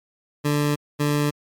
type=tone pair in turn; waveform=20% pulse; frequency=146.83 / 146.83 Hz; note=D3 / D3; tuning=0 / 0 cents; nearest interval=unison; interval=0 cents; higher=neither; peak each=-14 dBFS; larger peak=neither; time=0.44-0.76 / 0.99-1.31 s; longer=neither; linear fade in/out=20 ms; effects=MP3 96 kbps